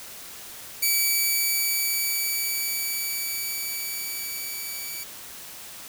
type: tone with level ramp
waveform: 5% pulse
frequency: 2296 Hz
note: D7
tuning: 40 cents flat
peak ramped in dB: -10 to -23 dBFS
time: 0.82-5.04 s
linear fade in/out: 10 ms
effects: white hiss -41 dBFS RMS until 5.88 s